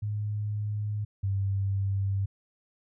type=tone pair in turn; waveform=sine; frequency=104.8 / 98.11 Hz; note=G#2 / G2; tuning=+16 / +2 cents; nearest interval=minor second; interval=114 cents; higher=first; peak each=-28 / -25 dBFS; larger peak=second; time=0.02-1.05 / 1.23-2.26 s; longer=neither; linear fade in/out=10 ms; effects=none